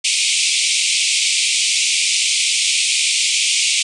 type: band-pass noise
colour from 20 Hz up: pink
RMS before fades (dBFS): -17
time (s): 0.04-3.83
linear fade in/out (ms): 10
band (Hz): 2200 to 9400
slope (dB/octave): 96
effects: none